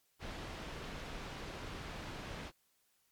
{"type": "low-pass noise", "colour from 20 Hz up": "pink", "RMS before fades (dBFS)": -45, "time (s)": [0.19, 2.52], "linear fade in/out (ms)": 50, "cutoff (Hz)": 4000, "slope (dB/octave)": 12, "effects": ["white hiss -75 dBFS RMS until 3.11 s", "MP3 96 kbps"]}